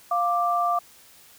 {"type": "tone pair together", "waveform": "sine", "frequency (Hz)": [700, 1177.3], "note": ["F5", "D6"], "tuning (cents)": [4, 4], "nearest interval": "major sixth", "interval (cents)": 900, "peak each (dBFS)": -23, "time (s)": [0.11, 0.79], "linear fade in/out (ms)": 5, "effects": ["white hiss -52 dBFS RMS until 1.38 s"]}